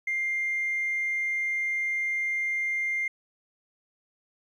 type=tone with hard clipping; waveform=sine; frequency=2100 Hz; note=C7; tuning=6 cents sharp; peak=-26 dBFS; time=0.07-3.08 s; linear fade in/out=5 ms; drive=1 dB; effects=resampled to 22050 Hz